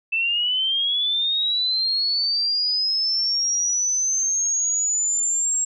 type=linear sweep; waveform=sine; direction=up; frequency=2637 to 7590 Hz; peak=-19 dBFS; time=0.12-5.65 s; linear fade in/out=10 ms; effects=none